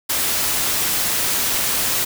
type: noise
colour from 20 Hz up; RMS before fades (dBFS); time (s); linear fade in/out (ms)
white; -20; 0.09-2.05; 10
effects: none